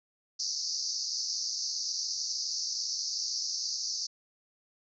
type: band-pass noise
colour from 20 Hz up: pink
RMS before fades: -34 dBFS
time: 0.39-4.07 s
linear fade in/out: 10 ms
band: 4500 to 6200 Hz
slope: 96 dB/octave
effects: none